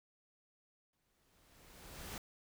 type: noise with exponential growth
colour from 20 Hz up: pink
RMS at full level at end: -44 dBFS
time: 0.93-2.18 s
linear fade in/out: 2 ms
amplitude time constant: 270 ms
effects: none

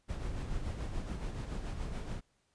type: noise with tremolo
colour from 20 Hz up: brown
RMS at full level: -36 dBFS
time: 0.08-2.21 s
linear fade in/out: 20 ms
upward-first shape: sine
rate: 7 Hz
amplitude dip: 45%
effects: pink hiss -75 dBFS RMS until 2.54 s + resampled to 22050 Hz

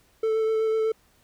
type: tone with vibrato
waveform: triangle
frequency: 441.2 Hz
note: A4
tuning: 5 cents sharp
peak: -19 dBFS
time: 0.23-0.92 s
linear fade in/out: 5 ms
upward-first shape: sine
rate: 8 Hz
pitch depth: 13 cents each way
effects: pink hiss -62 dBFS RMS until 1.23 s

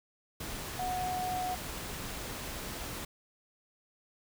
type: tone in noise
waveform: sine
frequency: 733 Hz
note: F#5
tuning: 16 cents flat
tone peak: -32 dBFS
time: 0.79-1.55 s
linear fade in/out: 5 ms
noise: pink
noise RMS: -40 dBFS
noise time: 0.4-3.05 s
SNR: +5 dB
effects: none

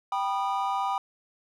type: chord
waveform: triangle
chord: G augmented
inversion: none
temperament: just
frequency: 784 / 980 / 1225 Hz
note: G5 / B5 / D#6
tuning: 0 / -14 / -27 cents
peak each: -27 / -28 / -30 dBFS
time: 0.12-0.98 s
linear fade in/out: 2 ms
effects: none

